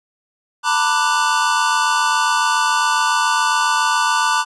square chord, B minor seventh, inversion third, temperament equal with one note detuned, 900.6 / 987.8 / 1174.7 / 1480 Hz, A5 / B5 / D6 / F#6, +40 / 0 / 0 / 0 cents, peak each -21 dBFS, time 0.63-4.45 s, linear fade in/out 50 ms, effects resampled to 22050 Hz

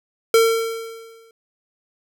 square tone with exponential decay, 453.9 Hz, A#4, 46 cents flat, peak -10 dBFS, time 0.34-1.31 s, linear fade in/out 2 ms, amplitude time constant 210 ms, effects none

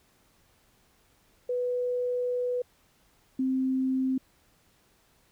sine tone pair in turn, 493.9 / 261.6 Hz, B4 / C4, 0 / 0 cents, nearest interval major seventh, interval 1100 cents, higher first, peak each -26 / -24 dBFS, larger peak second, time 1.49-2.62 / 3.39-4.18 s, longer first, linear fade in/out 5 ms, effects pink hiss -65 dBFS RMS until 5.31 s

